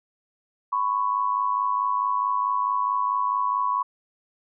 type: tone pair together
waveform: sine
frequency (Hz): 1000 / 1104.6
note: B5 / C#6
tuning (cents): +21 / -6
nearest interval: major second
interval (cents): 173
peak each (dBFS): -24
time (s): 0.72-3.83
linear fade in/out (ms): 10
effects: none